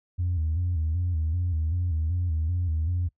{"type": "tone with vibrato", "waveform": "sine", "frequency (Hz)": 83.7, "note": "E2", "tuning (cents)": 27, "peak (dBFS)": -22, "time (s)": [0.18, 3.09], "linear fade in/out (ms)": 20, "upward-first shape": "square", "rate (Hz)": 2.6, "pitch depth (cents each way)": 100, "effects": ["noise-tail reverb RT60 0.1 s tail -23 dB re dry", "tanh soft clip ceiling -20 dBFS"]}